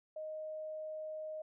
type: tone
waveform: sine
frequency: 622.3 Hz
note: D#5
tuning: in tune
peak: -40 dBFS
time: 0.16-1.42 s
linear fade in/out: 5 ms
effects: none